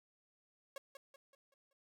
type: tone with echo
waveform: sawtooth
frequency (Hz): 550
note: C#5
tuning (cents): -14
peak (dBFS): -40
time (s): 0.76-0.78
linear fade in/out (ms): 2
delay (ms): 190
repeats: 5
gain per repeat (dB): -7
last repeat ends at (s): 1.73
effects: none